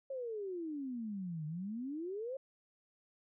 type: exponential two-way sweep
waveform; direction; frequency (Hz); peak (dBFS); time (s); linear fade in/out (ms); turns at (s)
sine; down then up; 550 to 149.1 to 550; -38; 0.1-2.37; 5; 1.46
effects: none